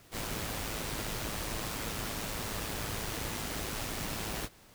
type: noise with amplitude modulation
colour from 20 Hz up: pink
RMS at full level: -35 dBFS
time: 0.11-4.49 s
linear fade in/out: 50 ms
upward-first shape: sine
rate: 108 Hz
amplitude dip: 40%
effects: pink hiss -58 dBFS RMS until 4.74 s